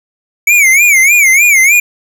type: tone with vibrato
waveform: square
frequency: 2245 Hz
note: C#7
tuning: 21 cents sharp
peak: -5 dBFS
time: 0.47-1.8 s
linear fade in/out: 5 ms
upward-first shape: sine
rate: 3.3 Hz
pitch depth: 150 cents each way
effects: none